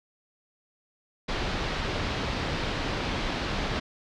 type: low-pass noise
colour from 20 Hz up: pink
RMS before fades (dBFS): -30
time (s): 1.28-3.8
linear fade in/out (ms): 10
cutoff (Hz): 4600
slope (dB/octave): 24
effects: none